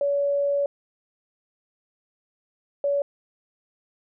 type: tone pair in turn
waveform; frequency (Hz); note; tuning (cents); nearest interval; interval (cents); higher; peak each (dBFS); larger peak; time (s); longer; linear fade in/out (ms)
sine; 567 / 567; C#5 / C#5; +39 / +39; unison; 0; neither; -20; neither; 0.01-0.66 / 2.84-3.02; first; 2
effects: none